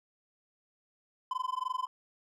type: tone with amplitude modulation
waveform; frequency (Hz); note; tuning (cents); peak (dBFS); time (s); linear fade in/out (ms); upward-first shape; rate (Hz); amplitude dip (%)
triangle; 1019; C6; -46; -26; 1.31-1.87; 2; sine; 23.1; 100
effects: none